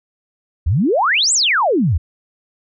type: exponential two-way sweep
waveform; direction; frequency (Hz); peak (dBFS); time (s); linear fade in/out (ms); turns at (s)
sine; up then down; 68.5 to 8270 to 68.5; -12; 0.66-1.98; 10; 1.33
effects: none